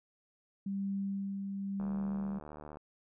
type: tone with tremolo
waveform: sine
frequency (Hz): 196.9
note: G3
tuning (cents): +8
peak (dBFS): -32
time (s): 0.66-2.39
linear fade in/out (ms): 5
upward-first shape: sine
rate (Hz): 0.93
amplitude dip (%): 35
type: click train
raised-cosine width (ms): 1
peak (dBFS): -33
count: 74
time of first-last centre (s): 1.8-2.771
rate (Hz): 75.2
effects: none

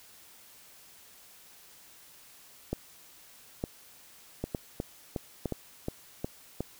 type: two click trains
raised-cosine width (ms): 2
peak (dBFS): -17 / -18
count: 4 / 7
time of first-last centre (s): 2.73-5.457 / 4.44-6.606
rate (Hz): 1.1 / 2.77
effects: white hiss -55 dBFS RMS until 6.79 s

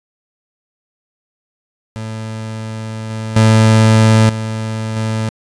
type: tone with level steps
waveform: 30% pulse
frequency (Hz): 110.4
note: A2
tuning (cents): +6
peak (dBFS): -20 / -18 / -4 / -16 / -13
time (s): 1.96-5.29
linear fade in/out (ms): 0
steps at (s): 3.1 / 3.36 / 4.29 / 4.96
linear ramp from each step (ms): 5
effects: resampled to 22050 Hz

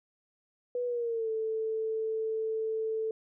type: tone with pitch glide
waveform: sine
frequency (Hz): 490 to 441.6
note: B4 to A4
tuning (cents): -14 to +6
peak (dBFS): -29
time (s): 0.75-3.11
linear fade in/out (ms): 2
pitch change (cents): -180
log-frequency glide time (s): 0.86-1.3
effects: none

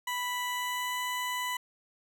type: tone with pitch glide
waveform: 20% pulse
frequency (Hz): 987.8 to 994.7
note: B5 to B5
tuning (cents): 0 to +12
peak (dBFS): -26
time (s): 0.07-1.57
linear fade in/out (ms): 5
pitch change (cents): +12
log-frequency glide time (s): 0.49-0.98
effects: none

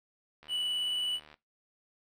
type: click train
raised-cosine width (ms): 0.3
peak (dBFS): -36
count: 70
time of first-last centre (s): 0.43-1.341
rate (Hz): 75.7
type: tone with vibrato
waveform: triangle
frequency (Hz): 2960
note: F#7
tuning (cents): 0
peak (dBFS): -28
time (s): 0.48-1.2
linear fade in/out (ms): 50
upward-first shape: sine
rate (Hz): 19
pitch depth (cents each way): 10
effects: noise-tail reverb RT60 0.2 s tail -18 dB re dry

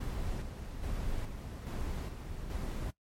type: noise with tremolo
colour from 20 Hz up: brown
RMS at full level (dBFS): -36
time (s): 0-2.91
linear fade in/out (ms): 10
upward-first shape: square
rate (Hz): 1.2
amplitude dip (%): 45
effects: noise-tail reverb RT60 0.1 s tail -18 dB re dry + MP3 64 kbps

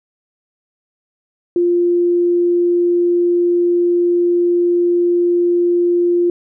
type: tone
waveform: sine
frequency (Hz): 349.2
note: F4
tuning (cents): 0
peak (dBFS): -11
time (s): 1.56-6.3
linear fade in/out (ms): 2
effects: none

